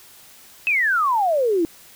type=exponential sweep; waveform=sine; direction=down; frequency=2648 to 316 Hz; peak=-16 dBFS; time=0.67-1.65 s; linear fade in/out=0 ms; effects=white hiss -47 dBFS RMS until 1.95 s